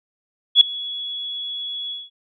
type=tone with ADSR envelope; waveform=sine; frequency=3373 Hz; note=G#7; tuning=26 cents sharp; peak=-4 dBFS; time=0.55-2.1 s; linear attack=60 ms; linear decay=3 ms; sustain=-22 dB; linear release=190 ms; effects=none